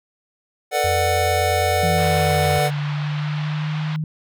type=chord; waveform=square; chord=B minor seventh; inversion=third; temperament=just; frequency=444.5 / 493.9 / 592.7 / 740.8 Hz; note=A4 / B4 / D5 / F#5; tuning=+18 / 0 / +16 / +2 cents; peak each=-27 / -27 / -24 / -21 dBFS; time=0.71-2.71 s; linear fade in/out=50 ms
type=tone with pitch glide; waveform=sine; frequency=87.31 to 88.89 Hz; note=F2 to F2; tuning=0 to +31 cents; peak=-23 dBFS; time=0.84-2.59 s; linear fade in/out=5 ms; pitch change=+31 cents; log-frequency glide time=1.25-2.3 s
type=linear two-way sweep; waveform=sine; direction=down then up; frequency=168.4 to 145.5 to 155.7 Hz; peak=-21 dBFS; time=1.83-4.04 s; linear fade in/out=2 ms; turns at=2.66 s
type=band-pass noise; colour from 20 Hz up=pink; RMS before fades=-35 dBFS; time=1.98-3.96 s; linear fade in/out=0 ms; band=770 to 3800 Hz; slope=24 dB/octave
effects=none